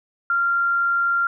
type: tone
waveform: sine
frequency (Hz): 1386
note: F6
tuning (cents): -14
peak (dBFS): -17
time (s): 0.3-1.27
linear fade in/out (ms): 2
effects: none